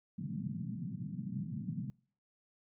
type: band-pass noise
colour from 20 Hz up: white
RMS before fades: -40 dBFS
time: 0.18-1.9 s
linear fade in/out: 0 ms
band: 120 to 220 Hz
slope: 48 dB/octave
effects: noise-tail reverb RT60 0.5 s tail -25 dB re dry